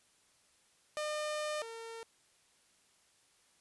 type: tone pair in turn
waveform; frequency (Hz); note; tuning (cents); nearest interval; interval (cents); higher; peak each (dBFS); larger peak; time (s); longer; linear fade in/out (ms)
sawtooth; 605 / 455.9; D#5 / A#4; -49 / -39; perfect fourth; 490; first; -31 / -40; first; 0.97-1.62 / 1.62-2.03; first; 0
effects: white hiss -69 dBFS RMS until 3.6 s + resampled to 24000 Hz